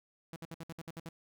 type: tone bursts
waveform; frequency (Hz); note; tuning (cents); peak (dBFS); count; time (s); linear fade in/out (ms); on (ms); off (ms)
sawtooth; 164.8; E3; 0; -38; 9; 0.33-1.089; 0; 31; 60
effects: none